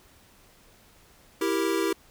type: chord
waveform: square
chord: E diminished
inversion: none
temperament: equal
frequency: 329.6 / 392 / 466.2 Hz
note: E4 / G4 / Bb4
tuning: 0 / 0 / 0 cents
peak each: -28 / -28 / -32 dBFS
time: 1.41-1.93 s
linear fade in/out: 5 ms
effects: pink hiss -57 dBFS RMS until 2.1 s